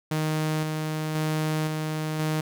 sawtooth tone with tremolo, 155.56 Hz, D#3, in tune, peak -20 dBFS, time 0.11-2.41 s, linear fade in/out 5 ms, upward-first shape square, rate 0.96 Hz, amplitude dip 30%, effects none

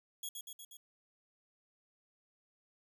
10% pulse tone with echo, 3337 Hz, G#7, 8 cents sharp, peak -32 dBFS, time 0.23-0.29 s, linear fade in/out 5 ms, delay 120 ms, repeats 4, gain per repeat -3 dB, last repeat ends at 0.77 s, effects none

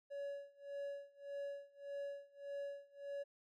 triangle tone with tremolo, 564 Hz, C#5, 30 cents sharp, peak -39 dBFS, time 0.1-3.24 s, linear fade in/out 20 ms, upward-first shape sine, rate 1.7 Hz, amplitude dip 95%, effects none

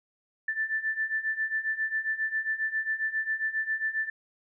sine beating tone pair, 1760 / 1767.4 Hz, A6 / A6, 0 / +7 cents, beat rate 7.4 Hz, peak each -32 / -29 dBFS, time 0.48-4.1 s, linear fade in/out 5 ms, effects none

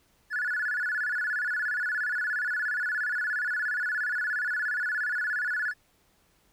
triangle tone with vibrato, 1587 Hz, G6, 21 cents sharp, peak -23 dBFS, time 0.3-5.74 s, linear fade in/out 50 ms, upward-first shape square, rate 17 Hz, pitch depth 140 cents each way, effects tanh soft clip ceiling -24 dBFS + pink hiss -66 dBFS RMS until 6.52 s

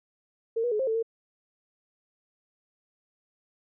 sine tone with pitch steps, 454.9 / 484.1 / 424.7 / 530 / 444.6 / 454.5 Hz, A#4 / B4 / G#4 / C5 / A4 / A#4, -42 / -35 / +39 / +22 / +18 / -44 cents, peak -24 dBFS, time 0.56-1.028 s, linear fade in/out 10 ms, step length 78 ms, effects none

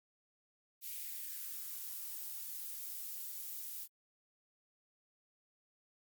violet noise with high-pass filter sweep, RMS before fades -44 dBFS, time 0.81-3.88 s, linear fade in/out 50 ms, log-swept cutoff 2500 to 200 Hz, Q 2.2, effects Opus 48 kbps

